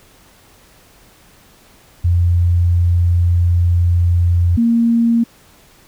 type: tone pair in turn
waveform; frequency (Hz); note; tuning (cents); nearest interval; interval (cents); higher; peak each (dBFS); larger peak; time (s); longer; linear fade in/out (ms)
sine; 87 / 232.3; F2 / A#3; -6 / -6; octave + perfect fourth; 1700; second; -10; neither; 2.04-4.57 / 4.57-5.24; first; 10
effects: pink hiss -48 dBFS RMS until 5.87 s